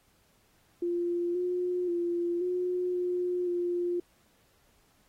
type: tone with pitch steps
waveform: sine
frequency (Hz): 347.4 / 358.8 / 345.7 / 360.7 / 357.7 / 351.1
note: F4 / F4 / F4 / F#4 / F4 / F4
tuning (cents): -9 / +47 / -18 / -44 / +41 / +9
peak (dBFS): -27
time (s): 0.82-4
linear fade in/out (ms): 5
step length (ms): 530
effects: pink hiss -67 dBFS RMS until 5.08 s + AAC 48 kbps